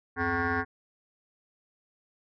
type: tone with frequency modulation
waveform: sine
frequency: 932.3 Hz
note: A#5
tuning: in tune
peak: -24 dBFS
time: 0.16-0.65 s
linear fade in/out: 50 ms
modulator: 168 Hz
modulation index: 5.1
effects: tanh soft clip ceiling -22 dBFS